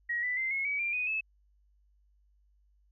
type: tone with pitch steps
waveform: sine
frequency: 1899 / 1986.5 / 2078 / 2174 / 2274 / 2379 / 2488 / 2603 Hz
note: A#6 / B6 / C7 / C#7 / C#7 / D7 / D#7 / E7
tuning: +32 / +10 / -12 / -34 / +44 / +22 / -1 / -22 cents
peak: -29 dBFS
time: 0.09-1.21 s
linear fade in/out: 10 ms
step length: 140 ms
effects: added 50 Hz sine -64 dBFS peak until 2.91 s